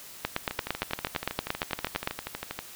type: two click trains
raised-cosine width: 0.3 ms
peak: -16 / -10 dBFS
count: 27 / 17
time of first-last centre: 0.51-2.59 / 0.25-2.074 s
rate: 12.5 / 8.77 Hz
effects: white hiss -46 dBFS RMS until 2.75 s